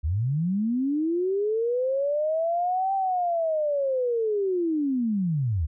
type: linear two-way sweep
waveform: sine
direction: up then down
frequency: 69 to 784 to 69 Hz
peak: -22 dBFS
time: 0.03-5.67 s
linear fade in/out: 20 ms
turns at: 2.94 s
effects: none